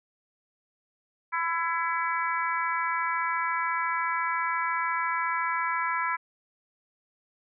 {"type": "harmonic tone with a mistuned harmonic", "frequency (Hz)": 334.2, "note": "E4", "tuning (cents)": 24, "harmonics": [3, 4, 5, 6, 7], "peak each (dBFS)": [-29, -31, -33, -35, -36], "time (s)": [1.32, 6.17], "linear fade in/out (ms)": 20, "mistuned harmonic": 7, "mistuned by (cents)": -42, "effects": []}